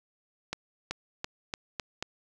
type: accelerating click train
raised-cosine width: 0.2 ms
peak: -15 dBFS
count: 6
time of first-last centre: 0.53-2.026 s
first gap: 380 ms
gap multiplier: 0.88
effects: none